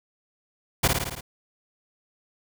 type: noise with echo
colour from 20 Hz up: pink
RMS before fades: -19 dBFS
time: 0.83-0.88 s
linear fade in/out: 10 ms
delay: 55 ms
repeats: 6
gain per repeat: -3 dB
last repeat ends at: 1.21 s
effects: none